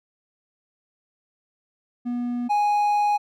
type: tone pair in turn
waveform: triangle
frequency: 242.6 / 828.8 Hz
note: B3 / G#5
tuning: -31 / -4 cents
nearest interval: octave + major sixth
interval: 2127 cents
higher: second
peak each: -22 / -16 dBFS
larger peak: second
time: 2.05-2.49 / 2.49-3.18 s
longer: second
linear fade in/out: 20 ms
effects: none